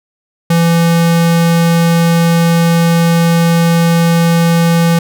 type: tone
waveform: square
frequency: 168 Hz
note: E3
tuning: 33 cents sharp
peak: -8 dBFS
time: 0.5-4.99 s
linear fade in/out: 5 ms
effects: none